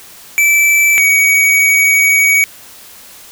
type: tone pair in turn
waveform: square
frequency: 2319 / 2256 Hz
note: D7 / C#7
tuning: -22 / +30 cents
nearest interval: unison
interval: 48 cents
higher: first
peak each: -8 dBFS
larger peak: neither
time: 0.38-0.98 / 0.98-2.44 s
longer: second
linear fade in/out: 0 ms
effects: white hiss -37 dBFS RMS until 3.31 s